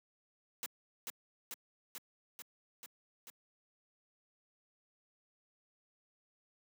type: noise with echo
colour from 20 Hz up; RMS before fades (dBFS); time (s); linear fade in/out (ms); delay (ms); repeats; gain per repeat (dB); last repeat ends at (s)
white; -40; 0.63-0.66; 0; 440; 6; -2; 3.3
effects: high-pass 200 Hz 12 dB/octave